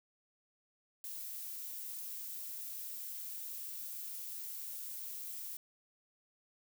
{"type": "noise", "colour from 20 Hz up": "violet", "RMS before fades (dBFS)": -44, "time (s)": [1.04, 5.57], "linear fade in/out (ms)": 2, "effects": []}